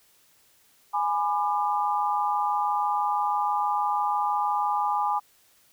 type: chord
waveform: sine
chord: G# diminished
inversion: none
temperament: just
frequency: 830.6 / 996.7 / 1196.1 Hz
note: G#5 / B5 / D6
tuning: 0 / +16 / +31 cents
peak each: -25 / -28 / -29 dBFS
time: 0.93-5.2 s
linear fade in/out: 20 ms
effects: white hiss -61 dBFS RMS until 5.72 s